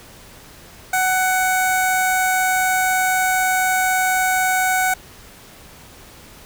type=tone with notch filter; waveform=15% pulse; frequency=746 Hz; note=F#5; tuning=14 cents sharp; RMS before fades=-18 dBFS; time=0.93-4.94 s; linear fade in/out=5 ms; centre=3100 Hz; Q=1.2; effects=pink hiss -43 dBFS RMS until 6.45 s